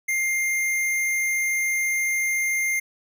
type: tone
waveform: square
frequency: 2109 Hz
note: C7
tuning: 13 cents sharp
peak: -22 dBFS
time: 0.08-2.8 s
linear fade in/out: 10 ms
effects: none